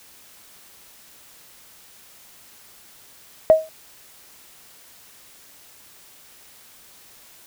sine tone with exponential decay, 634 Hz, D#5, 32 cents sharp, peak -4 dBFS, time 3.5-3.69 s, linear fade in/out 0 ms, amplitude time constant 41 ms, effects tanh soft clip ceiling 0 dBFS + white hiss -49 dBFS RMS until 7.46 s

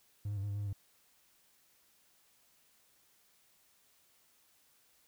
triangle tone with pitch steps, 102.1 / 103.6 / 97.6 / 103 / 100.3 / 102.8 / 102.2 / 98.7 Hz, G#2 / G#2 / G2 / G#2 / G2 / G#2 / G#2 / G2, -29 / -4 / -7 / -14 / +40 / -17 / -27 / +12 cents, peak -32 dBFS, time 0.25-0.73 s, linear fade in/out 5 ms, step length 60 ms, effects tanh soft clip ceiling -29 dBFS + white hiss -69 dBFS RMS until 5.07 s

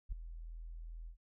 sine tone with ADSR envelope, 41.2 Hz, E1, in tune, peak -32 dBFS, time 0.09-1.17 s, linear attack 31 ms, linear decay 7 ms, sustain -12 dB, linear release 94 ms, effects none

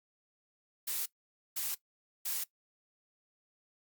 blue noise bursts, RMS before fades -35 dBFS, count 3, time 0.87-2.44 s, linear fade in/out 10 ms, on 190 ms, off 500 ms, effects noise-tail reverb RT60 0.1 s tail -18 dB re dry + Opus 48 kbps

